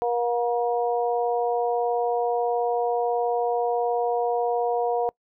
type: harmonic tone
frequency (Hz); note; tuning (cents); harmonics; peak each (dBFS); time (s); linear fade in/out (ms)
238.5; A#3; +40; 2 / 3 / 4; -24 / -25 / -31; 0.02-5.09; 0
effects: noise-tail reverb RT60 0.1 s tail -25 dB re dry